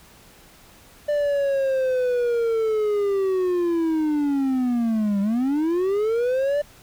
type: linear two-way sweep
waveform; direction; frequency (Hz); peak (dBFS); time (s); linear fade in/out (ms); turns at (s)
triangle; down then up; 593 to 196 to 593; -17; 1.08-6.62; 10; 5.21
effects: pink hiss -50 dBFS RMS until 6.82 s